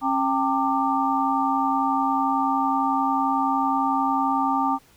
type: tone cluster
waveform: sine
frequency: 270.9 / 791 / 902 / 1184 Hz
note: C#4 / G5 / A5 / D6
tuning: -40 / +15 / +43 / +14 cents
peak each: -25 dBFS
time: 0.01-4.79 s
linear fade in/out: 50 ms
effects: pink hiss -56 dBFS RMS until 4.96 s